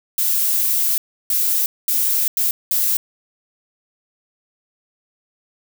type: noise bursts at uneven times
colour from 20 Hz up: violet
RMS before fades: -18 dBFS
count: 5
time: 0.18-0.98 / 1.3-1.66 / 1.88-2.28 / 2.37-2.51 / 2.71-2.97 s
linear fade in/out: 2 ms
effects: none